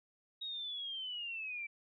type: linear sweep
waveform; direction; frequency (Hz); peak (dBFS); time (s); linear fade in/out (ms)
sine; down; 3800 to 2312; -39; 0.41-1.67; 10
effects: none